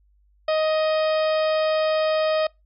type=harmonic tone with a mistuned harmonic; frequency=625 Hz; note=D#5; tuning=8 cents sharp; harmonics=1 / 2 / 3 / 4 / 5 / 6 / 7 / 8; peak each=-19 / -29 / -35 / -36 / -36 / -39 / -42 / -39 dBFS; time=0.48-2.47 s; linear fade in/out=5 ms; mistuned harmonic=5; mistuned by=+18 cents; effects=noise-tail reverb RT60 0.2 s tail -25 dB re dry + added 50 Hz sine -57 dBFS peak until 2.65 s